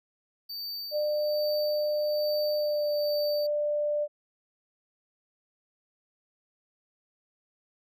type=tone with tremolo; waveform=square; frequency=4602 Hz; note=D8; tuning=36 cents flat; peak=-34 dBFS; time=0.49-3.47 s; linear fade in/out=10 ms; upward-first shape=sine; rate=1.2 Hz; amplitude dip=55%
type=tone with pitch glide; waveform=sine; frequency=600 to 592.4 Hz; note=D5 to D5; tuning=+37 to +15 cents; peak=-25 dBFS; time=0.91-4.08 s; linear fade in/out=50 ms; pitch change=-22 cents; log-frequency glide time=2.56-2.91 s
effects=none